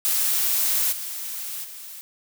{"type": "noise with level steps", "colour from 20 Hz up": "blue", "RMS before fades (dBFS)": [-22, -32, -39], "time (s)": [0.05, 2.01], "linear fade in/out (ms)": 0, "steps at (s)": [0.91, 1.63], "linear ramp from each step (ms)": 20, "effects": []}